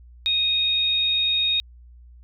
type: tone pair together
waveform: sine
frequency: 2486 / 3732 Hz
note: D#7 / A#7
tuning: -2 / +1 cents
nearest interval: perfect fifth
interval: 703 cents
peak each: -29 / -19 dBFS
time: 0.26-1.6 s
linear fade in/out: 0 ms
effects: added 60 Hz sine -44 dBFS peak until 2.23 s